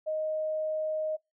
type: tone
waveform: sine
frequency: 623 Hz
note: D#5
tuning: 2 cents sharp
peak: -28 dBFS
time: 0.06-1.17 s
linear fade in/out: 20 ms
effects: noise-tail reverb RT60 0.2 s tail -24 dB re dry